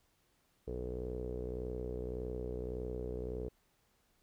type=tone with low-pass filter; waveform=sawtooth; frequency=61.74 Hz; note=B1; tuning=in tune; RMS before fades=-40 dBFS; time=0.67-3.49 s; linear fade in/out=10 ms; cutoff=450 Hz; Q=8.1; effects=pink hiss -74 dBFS RMS until 4.22 s